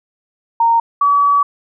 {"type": "tone pair in turn", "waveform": "sine", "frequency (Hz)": [924, 1141.3], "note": ["A#5", "D6"], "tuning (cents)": [-16, -50], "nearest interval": "major third", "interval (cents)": 366, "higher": "second", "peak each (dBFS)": -9, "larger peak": "neither", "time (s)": [[0.6, 0.8], [1.01, 1.43]], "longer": "second", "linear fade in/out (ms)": 5, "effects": []}